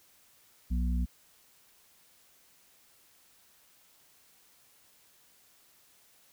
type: harmonic tone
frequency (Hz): 60.7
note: B1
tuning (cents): -29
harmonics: 1 / 3 / 4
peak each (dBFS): -27 / -36 / -39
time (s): 0.7-1.06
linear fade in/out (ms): 20
effects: white hiss -63 dBFS RMS until 6.32 s